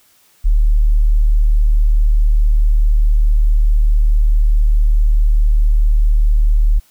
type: tone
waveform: sine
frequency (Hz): 37.66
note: D1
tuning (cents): +44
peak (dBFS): -8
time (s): 0.44-6.8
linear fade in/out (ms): 20
effects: white hiss -53 dBFS RMS until 6.9 s